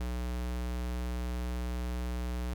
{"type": "tone", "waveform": "square", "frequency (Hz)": 61, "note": "B1", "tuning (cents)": -21, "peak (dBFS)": -33, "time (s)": [0, 2.54], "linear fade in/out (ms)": 5, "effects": []}